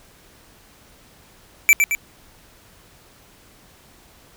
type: tone with echo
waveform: square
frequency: 2328 Hz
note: D7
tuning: 16 cents flat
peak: -9 dBFS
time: 1.69-1.73 s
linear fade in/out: 0 ms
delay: 110 ms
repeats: 2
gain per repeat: -5 dB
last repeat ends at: 1.95 s
effects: pink hiss -51 dBFS RMS until 4.36 s